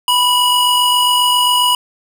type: tone pair together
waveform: square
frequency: 987.8 / 2916 Hz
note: B5 / F#7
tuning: 0 / -26 cents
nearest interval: octave + perfect fifth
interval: 1874 cents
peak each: -14 dBFS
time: 0.08-1.75 s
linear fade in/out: 2 ms
effects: none